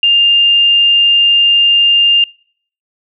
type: tone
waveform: sine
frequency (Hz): 2804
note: F7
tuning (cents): +6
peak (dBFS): -6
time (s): 0.03-2.24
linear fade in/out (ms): 2
effects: noise-tail reverb RT60 0.6 s tail -26 dB re dry